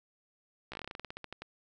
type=slowing click train; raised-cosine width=0.3 ms; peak=-25 dBFS; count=17; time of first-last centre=0.72-1.42 s; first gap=15 ms; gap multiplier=1.13; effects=none